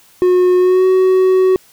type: tone with pitch glide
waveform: triangle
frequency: 362.6 to 374.1 Hz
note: F#4 to F#4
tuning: -35 to +19 cents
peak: -6 dBFS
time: 0.22-1.56 s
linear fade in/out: 0 ms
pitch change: +54 cents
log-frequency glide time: 0.58-0.86 s
effects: white hiss -48 dBFS RMS until 1.72 s